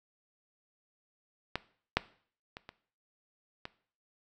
clicks, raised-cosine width 0.3 ms, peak -15 / -8 / -26 / -28 / -23 dBFS, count 5, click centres 1.556 / 1.97 / 2.569 / 2.691 / 3.654 s, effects noise-tail reverb RT60 0.5 s tail -18 dB re dry

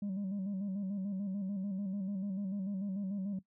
sine tone with vibrato, 195.7 Hz, G3, 3 cents flat, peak -32 dBFS, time 0.02-3.39 s, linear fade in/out 5 ms, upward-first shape square, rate 6.8 Hz, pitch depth 65 cents each way, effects noise-tail reverb RT60 0.1 s tail -18 dB re dry + tanh soft clip ceiling -33 dBFS

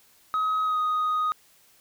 sine tone with pitch glide, 1269 to 1246.5 Hz, D#6 to D#6, +34 to +3 cents, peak -20 dBFS, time 0.34-1.32 s, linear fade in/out 0 ms, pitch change -31 cents, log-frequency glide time 0.64-0.78 s, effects tanh soft clip ceiling -21 dBFS + white hiss -59 dBFS RMS until 1.8 s

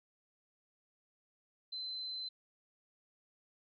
sine tone, 4062 Hz, B7, 48 cents sharp, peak -39 dBFS, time 1.72-2.29 s, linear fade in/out 10 ms, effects none

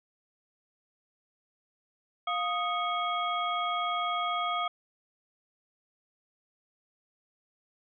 sine tone cluster, 703 / 1247 / 2208 / 3272 Hz, F5 / D#6 / C#7 / G#7, +11 / +3 / -7 / -26 cents, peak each -33 / -30 / -38 / -37 dBFS, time 2.27-4.68 s, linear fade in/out 5 ms, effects none

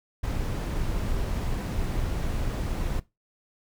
brown noise, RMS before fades -28 dBFS, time 0.23-3 s, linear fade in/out 10 ms, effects noise-tail reverb RT60 0.2 s tail -18 dB re dry

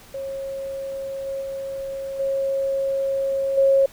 sine tone with level steps, 544 Hz, C#5, 33 cents flat, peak -27 / -25 / -27 / -20 / -13 dBFS, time 0.14-3.86 s, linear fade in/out 5 ms, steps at 1.26 / 1.41 / 2.19 / 3.57 s, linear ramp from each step 10 ms, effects pink hiss -47 dBFS RMS until 3.92 s

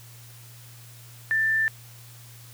sine tone, 1776 Hz, A6, 16 cents sharp, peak -20 dBFS, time 1.31-1.68 s, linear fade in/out 0 ms, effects added 118 Hz sine -46 dBFS peak until 2.53 s + white hiss -50 dBFS RMS until 2.53 s

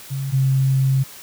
sine tone pair in turn, 136.2 / 133.63 Hz, C#3 / C3, -30 / +37 cents, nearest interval unison, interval 33 cents, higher first, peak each -22 / -14 dBFS, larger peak second, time 0.1-0.32 / 0.32-1.04 s, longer second, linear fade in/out 20 ms, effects white hiss -40 dBFS RMS until 1.22 s

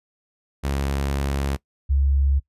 sawtooth / sine tone pair in turn, 69.3 / 69.03 Hz, C#2 / C#2, 0 / -7 cents, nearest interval unison, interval 7 cents, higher first, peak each -18 / -16 dBFS, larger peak second, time 0.63-1.57 / 1.89-2.4 s, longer first, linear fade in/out 20 ms, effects noise-tail reverb RT60 0.1 s tail -21 dB re dry + resampled to 32000 Hz

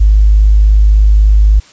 triangle tone with tanh clipping, 51.8 Hz, G#1, 4 cents flat, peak -3 dBFS, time 0-1.6 s, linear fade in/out 10 ms, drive 4 dB, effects white hiss -41 dBFS RMS until 1.72 s + resampled to 16000 Hz

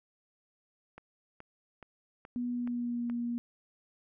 click train, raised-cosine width 0.5 ms, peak -32 dBFS, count 6, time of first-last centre 0.98-3.099 s, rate 2.36 Hz
sine tone with pitch glide, 243.8 to 238.1 Hz, B3 to A#3, -22 to +37 cents, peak -31 dBFS, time 2.36-3.38 s, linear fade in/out 0 ms, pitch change -41 cents, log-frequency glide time 2.51-3.07 s
effects none

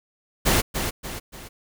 pink noise with echo, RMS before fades -19 dBFS, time 0.45-0.62 s, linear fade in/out 20 ms, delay 290 ms, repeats 3, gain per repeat -7 dB, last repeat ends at 1.49 s, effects none

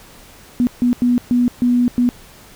sine tone bursts at uneven times, 244.4 Hz, B3, 18 cents flat, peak -11 dBFS, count 6, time 0.6-0.67 / 0.82-0.93 / 1.02-1.18 / 1.31-1.48 / 1.62-1.88 / 1.98-2.09 s, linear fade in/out 0 ms, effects pink hiss -43 dBFS RMS until 2.55 s

